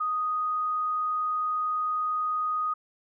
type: tone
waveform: sine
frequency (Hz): 1244.5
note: D#6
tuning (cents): 0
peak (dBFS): -25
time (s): 0-2.74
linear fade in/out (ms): 10
effects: none